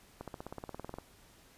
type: accelerating click train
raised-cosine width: 1 ms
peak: -27 dBFS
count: 15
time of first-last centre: 0.21-0.985 s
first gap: 67 ms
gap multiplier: 0.97
effects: pink hiss -61 dBFS RMS until 1.57 s + resampled to 32000 Hz